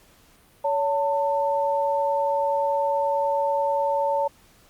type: tone pair together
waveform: sine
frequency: 564 / 895.3 Hz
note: C#5 / A5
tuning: +30 / +30 cents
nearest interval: minor sixth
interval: 800 cents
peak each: -23 dBFS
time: 0.64-4.28 s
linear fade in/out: 10 ms
effects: pink hiss -56 dBFS RMS until 4.69 s + Opus 48 kbps